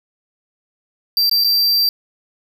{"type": "tone with dropouts", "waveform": "square", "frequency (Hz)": 4699, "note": "D8", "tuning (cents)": 0, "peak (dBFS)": -13, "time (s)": [1.17, 1.89], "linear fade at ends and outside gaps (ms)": 1, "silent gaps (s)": [[1.296, 1.313], [1.439, 1.445]], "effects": []}